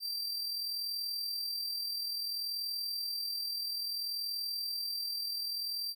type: tone with amplitude modulation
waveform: 45% pulse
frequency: 4699 Hz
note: D8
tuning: in tune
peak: -32 dBFS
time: 0-5.95 s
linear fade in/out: 50 ms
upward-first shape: sine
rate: 40.6 Hz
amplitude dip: 40%
effects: none